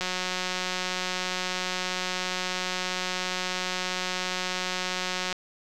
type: click train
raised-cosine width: 0.2 ms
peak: -12 dBFS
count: 974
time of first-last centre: 0.01-5.327 s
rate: 183 Hz
effects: none